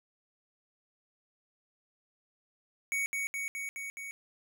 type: tone with echo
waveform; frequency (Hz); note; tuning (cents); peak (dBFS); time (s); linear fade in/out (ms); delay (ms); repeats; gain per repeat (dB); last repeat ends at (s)
square; 2235; C#7; +14; -30; 2.92-3.06; 0; 210; 5; -2; 4.11
effects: none